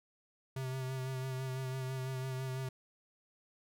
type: tone with vibrato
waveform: square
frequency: 130.81 Hz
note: C3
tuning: in tune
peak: -37 dBFS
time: 0.56-2.69 s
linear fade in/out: 5 ms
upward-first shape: sine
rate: 6 Hz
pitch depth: 26 cents each way
effects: none